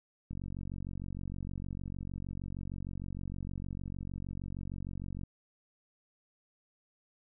click train, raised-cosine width 5 ms, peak -28 dBFS, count 230, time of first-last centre 0.31-5.235 s, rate 46.5 Hz, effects none

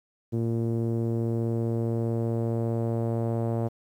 sawtooth tone with low-pass filter sweep, 115.2 Hz, A#2, 20 cents flat, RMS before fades -27 dBFS, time 0.32-3.69 s, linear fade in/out 20 ms, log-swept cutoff 360 to 640 Hz, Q 1.8, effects 10-bit

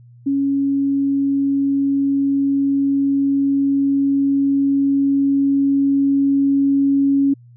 sine tone with level ramp, 277.2 Hz, C#4, in tune, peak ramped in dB -15 to -12 dBFS, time 0.26-7.34 s, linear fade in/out 10 ms, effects added 120 Hz sine -42 dBFS peak until 7.56 s

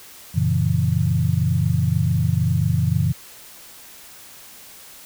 sine chord, F# dominant seventh, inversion none, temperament equal with one note detuned, 92.5 / 116.54 / 138.59 / 165.67 Hz, F#2 / A#2 / C#3 / E3, 0 / 0 / 0 / +9 cents, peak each -22 dBFS, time 0.34-3.13 s, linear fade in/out 20 ms, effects white hiss -43 dBFS RMS until 5.05 s

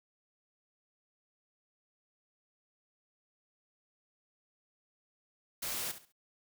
white noise with echo, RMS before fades -37 dBFS, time 5.62-5.92 s, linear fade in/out 10 ms, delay 68 ms, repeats 3, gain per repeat -12 dB, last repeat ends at 6.124 s, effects none

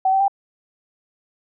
sine tone with pitch steps, 760 / 773 / 791 Hz, F#5 / G5 / G5, +46 / -24 / +15 cents, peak -14 dBFS, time 0.05-0.281 s, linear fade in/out 5 ms, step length 77 ms, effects none

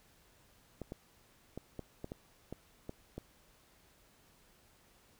clicks, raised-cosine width 2 ms, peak -28 dBFS, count 9, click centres 0.817 / 0.921 / 1.576 / 1.793 / 2.044 / 2.119 / 2.526 / 2.894 / 3.18 s, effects pink hiss -66 dBFS RMS until 5.19 s

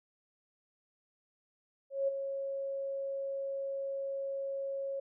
sine tone with ADSR envelope, 548 Hz, C#5, 20 cents flat, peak -26 dBFS, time 1.9-5 s, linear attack 180 ms, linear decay 14 ms, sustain -8 dB, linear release 7 ms, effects none

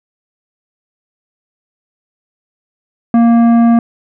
triangle tone with tanh clipping, 233.1 Hz, A#3, in tune, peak -7 dBFS, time 3.14-3.79 s, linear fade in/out 2 ms, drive 15 dB, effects none

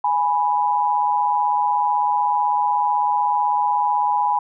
sine tone pair together, 831 / 987 Hz, G#5 / B5, +1 / -1 cents, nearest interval minor third, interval 298 cents, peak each -19 dBFS, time 0.04-4.39 s, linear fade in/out 5 ms, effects none

